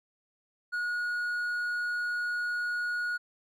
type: tone with hard clipping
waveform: sine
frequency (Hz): 1449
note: F#6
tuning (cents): -37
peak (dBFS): -30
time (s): 0.72-3.18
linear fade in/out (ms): 20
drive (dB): 3
effects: none